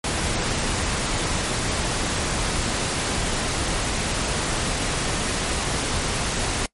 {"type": "noise", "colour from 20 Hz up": "pink", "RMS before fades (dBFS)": -24, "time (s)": [0.04, 6.66], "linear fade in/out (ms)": 2, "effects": ["noise-tail reverb RT60 0.1 s tail -22 dB re dry", "MP3 48 kbps"]}